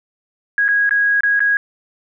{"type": "tone with dropouts", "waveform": "sine", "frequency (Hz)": 1650, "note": "G#6", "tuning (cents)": -12, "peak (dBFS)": -12, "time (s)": [0.58, 1.57], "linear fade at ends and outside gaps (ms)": 1, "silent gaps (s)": [[0.681, 0.687], [0.893, 0.909], [1.207, 1.234], [1.394, 1.404]], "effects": []}